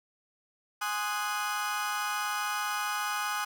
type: chord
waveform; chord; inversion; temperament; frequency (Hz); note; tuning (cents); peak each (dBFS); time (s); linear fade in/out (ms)
35% pulse; Ab dominant seventh; none; equal; 830.6 / 1046.5 / 1244.5 / 1480; Ab5 / C6 / Eb6 / Gb6; 0 / 0 / 0 / 0; -34 / -37 / -32 / -34; 0.81-3.45; 10
effects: none